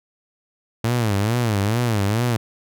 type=tone with vibrato; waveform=sawtooth; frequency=110 Hz; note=A2; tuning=in tune; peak=-14 dBFS; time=0.84-2.37 s; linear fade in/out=5 ms; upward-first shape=sine; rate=2.3 Hz; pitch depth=190 cents each way; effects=none